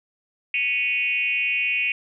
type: tone with frequency modulation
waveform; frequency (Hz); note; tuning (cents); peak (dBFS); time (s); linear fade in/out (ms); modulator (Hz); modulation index
sine; 2489; D#7; 0; -20; 0.54-1.92; 2; 266; 1
effects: none